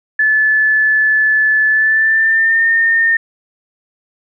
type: tone with pitch glide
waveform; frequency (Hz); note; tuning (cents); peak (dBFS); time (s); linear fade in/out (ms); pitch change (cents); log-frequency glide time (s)
sine; 1734 to 1823.4; A6 to A#6; -26 to -39; -9; 0.19-3.17; 5; +87; 1.69-2.67
effects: none